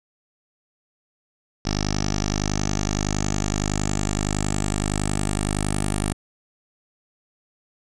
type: tone with low-pass filter sweep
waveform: 10% pulse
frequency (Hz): 50.8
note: G#1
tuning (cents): -38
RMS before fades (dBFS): -24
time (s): 1.65-6.13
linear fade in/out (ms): 5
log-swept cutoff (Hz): 5500 to 9200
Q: 6.6
effects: none